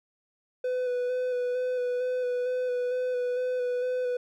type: tone with vibrato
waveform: triangle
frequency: 498.7 Hz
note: B4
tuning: 17 cents sharp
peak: -24 dBFS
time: 0.64-4.17 s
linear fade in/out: 5 ms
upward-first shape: square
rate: 2.2 Hz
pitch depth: 17 cents each way
effects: none